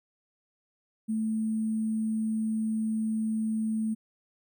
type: tone with sample-and-hold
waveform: sine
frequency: 220 Hz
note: A3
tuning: in tune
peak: -26 dBFS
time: 1.08-3.95 s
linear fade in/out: 20 ms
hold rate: 8820 Hz
effects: none